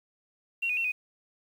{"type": "tone with pitch steps", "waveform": "sine", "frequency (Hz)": [2741, 2478, 2713, 2494], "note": ["F7", "D#7", "E7", "D#7"], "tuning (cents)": [-33, -8, 49, 3], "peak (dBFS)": -26, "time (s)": [0.62, 0.92], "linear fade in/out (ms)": 10, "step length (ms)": 75, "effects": ["9-bit"]}